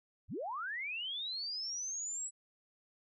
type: linear sweep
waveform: sine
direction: up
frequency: 41.2 to 7902 Hz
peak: -37 dBFS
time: 0.28-2.31 s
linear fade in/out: 50 ms
effects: none